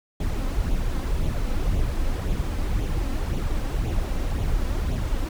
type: noise with flanger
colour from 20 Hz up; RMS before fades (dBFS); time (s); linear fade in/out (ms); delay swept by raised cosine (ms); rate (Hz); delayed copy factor
brown; -24; 0.2-5.29; 5; 0.29 to 3.89; 1.9; +0.5
effects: none